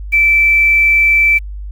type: tone with quantisation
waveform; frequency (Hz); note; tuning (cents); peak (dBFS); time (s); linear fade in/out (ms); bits
sine; 2326; D7; -17; -7; 0.12-1.39; 20; 6
effects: added 50 Hz sine -23 dBFS peak until 1.71 s